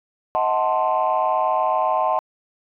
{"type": "chord", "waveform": "sine", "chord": "D# diminished seventh", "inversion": "none", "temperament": "equal with one note detuned", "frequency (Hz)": [632, 740, 880, 1046.5], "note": ["D#5", "F#5", "A5", "C6"], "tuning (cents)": [27, 0, 0, 0], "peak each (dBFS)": -22, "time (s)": [0.35, 2.19], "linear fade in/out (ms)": 0, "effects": ["tanh soft clip ceiling -10 dBFS"]}